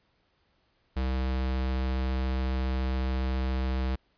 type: tone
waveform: square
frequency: 64.8 Hz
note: C2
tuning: 16 cents flat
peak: -27 dBFS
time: 0.96-3.96 s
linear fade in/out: 10 ms
effects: pink hiss -70 dBFS RMS until 4.17 s + resampled to 11025 Hz